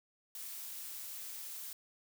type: noise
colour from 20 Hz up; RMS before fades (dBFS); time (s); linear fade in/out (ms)
blue; -45; 0.35-1.73; 2
effects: none